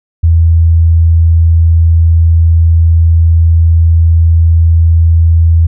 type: tone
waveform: sine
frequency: 82.5 Hz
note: E2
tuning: 2 cents sharp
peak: -3 dBFS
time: 0.23-5.67 s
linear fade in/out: 10 ms
effects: none